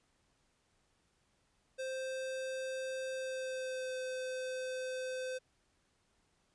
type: tone with pitch glide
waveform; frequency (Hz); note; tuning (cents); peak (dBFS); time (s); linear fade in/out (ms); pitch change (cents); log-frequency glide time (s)
square; 523.3 to 514; C5 to C5; 0 to -31; -38; 1.78-5.39; 20; -31; 3.13-3.97
effects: pink hiss -75 dBFS RMS until 6.54 s + resampled to 22050 Hz